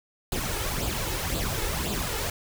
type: noise with flanger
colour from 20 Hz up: pink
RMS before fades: -29 dBFS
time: 0.32-2.3 s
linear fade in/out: 2 ms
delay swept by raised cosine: 0.25 to 2.35 ms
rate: 1.9 Hz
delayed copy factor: +0.6
effects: none